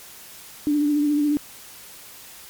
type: tone with vibrato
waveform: sine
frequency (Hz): 294.1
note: D4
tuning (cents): +3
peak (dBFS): -17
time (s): 0.67-1.37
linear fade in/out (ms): 0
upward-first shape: triangle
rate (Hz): 14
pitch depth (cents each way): 39
effects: white hiss -43 dBFS RMS until 2.49 s + MP3 96 kbps